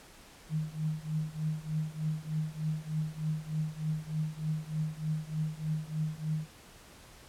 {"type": "tone with tremolo", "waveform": "sine", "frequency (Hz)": 155.56, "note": "D#3", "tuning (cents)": 0, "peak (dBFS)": -27, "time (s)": [0.49, 6.48], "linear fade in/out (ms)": 50, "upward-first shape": "triangle", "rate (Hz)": 3.3, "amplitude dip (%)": 95, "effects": ["pink hiss -54 dBFS RMS until 7.28 s", "low-pass 12000 Hz 12 dB/octave"]}